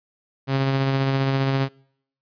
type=tone with tremolo; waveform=sawtooth; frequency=135.3 Hz; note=C#3; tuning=42 cents flat; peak=-14 dBFS; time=0.47-1.69 s; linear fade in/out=50 ms; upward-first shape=sine; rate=15 Hz; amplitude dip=25%; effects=noise-tail reverb RT60 0.7 s tail -26 dB re dry + resampled to 11025 Hz